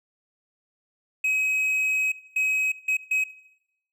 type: tone bursts at uneven times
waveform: triangle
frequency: 2542 Hz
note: D#7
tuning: 36 cents sharp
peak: -19 dBFS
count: 4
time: 1.24-2.12 / 2.36-2.72 / 2.88-2.97 / 3.11-3.24 s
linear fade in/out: 5 ms
effects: noise-tail reverb RT60 0.8 s tail -17 dB re dry